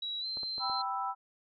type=tone with pitch glide; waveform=sine; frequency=3884 to 4115 Hz; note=B7 to C8; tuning=-30 to -30 cents; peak=-34 dBFS; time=0.02-0.82 s; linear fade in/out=5 ms; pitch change=+100 cents; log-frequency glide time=0.2-0.26 s
type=clicks; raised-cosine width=1 ms; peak=-33 dBFS; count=4; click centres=0.372 / 0.433 / 0.581 / 0.698 s
type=chord; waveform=sine; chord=E minor; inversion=first; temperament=equal; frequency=784 / 987.8 / 1318.5 Hz; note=G5 / B5 / E6; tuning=0 / 0 / 0 cents; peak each=-36 dBFS; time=0.59-1.15 s; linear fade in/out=50 ms
effects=none